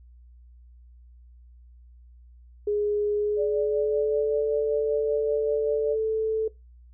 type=tone with pitch glide; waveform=sine; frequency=415.3 to 439.5 Hz; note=G#4 to A4; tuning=0 to -2 cents; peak=-22 dBFS; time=2.67-6.48 s; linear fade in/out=5 ms; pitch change=+98 cents; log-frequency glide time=3.16-4.47 s
type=tone with tremolo; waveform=sine; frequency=585 Hz; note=D5; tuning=7 cents flat; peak=-25 dBFS; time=3.36-5.97 s; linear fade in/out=50 ms; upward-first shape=sine; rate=5.2 Hz; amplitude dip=55%
effects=noise-tail reverb RT60 0.2 s tail -20 dB re dry + added 60 Hz sine -48 dBFS peak until 6.93 s

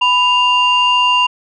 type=tone pair together; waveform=sine; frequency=992.1 / 2794 Hz; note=B5 / F7; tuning=+8 / 0 cents; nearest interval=octave + tritone; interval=1792 cents; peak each=-11 dBFS; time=0.01-1.27 s; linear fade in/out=10 ms; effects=tanh soft clip ceiling -5 dBFS

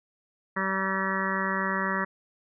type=harmonic tone; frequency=192 Hz; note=G3; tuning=36 cents flat; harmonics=1 / 2 / 3 / 5 / 6 / 7 / 8 / 9 / 10; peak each=-32 / -37 / -37 / -34 / -33 / -35 / -37 / -33 / -33 dBFS; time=0.56-2.05 s; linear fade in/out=10 ms; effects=none

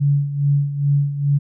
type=tone with tremolo; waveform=sine; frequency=142.5 Hz; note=C#3; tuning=48 cents sharp; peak=-12 dBFS; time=0-1.39 s; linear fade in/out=20 ms; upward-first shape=sine; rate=2.4 Hz; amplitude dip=70%; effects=none

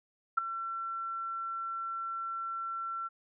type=tone with ADSR envelope; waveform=sine; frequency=1350 Hz; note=E6; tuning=41 cents sharp; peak=-19 dBFS; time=0.37-3.09 s; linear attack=13 ms; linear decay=4 ms; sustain=-15 dB; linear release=25 ms; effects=none

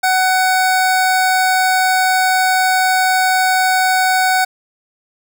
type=tone; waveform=25% pulse; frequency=748 Hz; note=F#5; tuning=19 cents sharp; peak=-8 dBFS; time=0.03-4.45 s; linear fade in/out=10 ms; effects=none

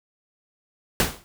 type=noise with exponential decay; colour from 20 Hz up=pink; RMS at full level=-17 dBFS; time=1-1.24 s; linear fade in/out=0 ms; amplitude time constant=51 ms; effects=none

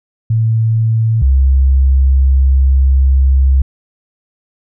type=tone pair in turn; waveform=sine; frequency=112.2 / 66.71 Hz; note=A2 / C2; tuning=+34 / +34 cents; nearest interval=major sixth; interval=900 cents; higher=first; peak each=-9 / -6 dBFS; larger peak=second; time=0.3-1.22 / 1.22-3.62 s; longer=second; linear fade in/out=5 ms; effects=none

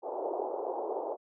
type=band-pass noise; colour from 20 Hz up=pink; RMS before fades=-35 dBFS; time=0.02-1.17 s; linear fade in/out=50 ms; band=360 to 890 Hz; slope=48 dB/octave; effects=none

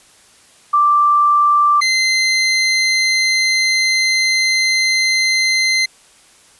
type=tone pair in turn; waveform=sine / 25% pulse; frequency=1175 / 2070 Hz; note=D6 / C7; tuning=+1 / -19 cents; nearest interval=minor seventh; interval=980 cents; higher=second; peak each=-9 dBFS; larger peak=neither; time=0.73-1.81 / 1.81-5.86 s; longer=second; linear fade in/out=10 ms; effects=white hiss -48 dBFS RMS until 6.59 s + resampled to 24000 Hz

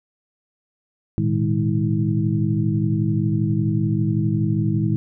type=tone cluster; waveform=sine; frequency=110.2 / 122.2 / 155.3 / 205.8 / 322.6 Hz; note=A2 / B2 / D#3 / G#3 / E4; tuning=+3 / -18 / -3 / -16 / -37 cents; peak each=-22 / -28 / -22 / -24 / -26 dBFS; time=1.18-4.96 s; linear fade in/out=0 ms; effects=none

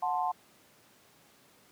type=chord; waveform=sine; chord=F# diminished; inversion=none; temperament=equal with one note detuned; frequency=729.4 / 880 / 1046.5 Hz; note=F#5 / A5 / C6; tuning=-25 / 0 / 0 cents; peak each=-31 / -32 / -34 dBFS; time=0.02-0.32 s; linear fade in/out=10 ms; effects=pink hiss -61 dBFS RMS until 1.71 s + high-pass 150 Hz 12 dB/octave

